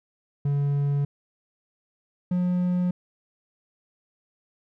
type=tone pair in turn; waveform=triangle; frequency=142.3 / 179.29 Hz; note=C#3 / F3; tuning=+46 / +46 cents; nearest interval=major third; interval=400 cents; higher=second; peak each=-19 dBFS; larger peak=neither; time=0.45-1.05 / 2.31-2.91 s; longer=neither; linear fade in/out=5 ms; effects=none